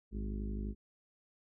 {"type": "harmonic tone with a mistuned harmonic", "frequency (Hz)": 51.91, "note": "G#1", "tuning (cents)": 0, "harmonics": [1, 2, 3, 4, 5, 6, 7, 8], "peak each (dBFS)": [-37, -48, -52, -42, -50, -54, -51, -55], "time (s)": [0.11, 0.75], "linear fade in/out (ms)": 50, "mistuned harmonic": 1, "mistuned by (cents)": 120, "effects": []}